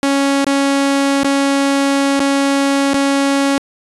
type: tone with dropouts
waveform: sawtooth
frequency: 277.2 Hz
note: C#4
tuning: in tune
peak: -8 dBFS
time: 0.03-3.58 s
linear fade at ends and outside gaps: 0 ms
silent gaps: 0.444-0.467 / 1.233-1.245 / 2.195-2.203 / 2.935-2.943 s
effects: resampled to 24000 Hz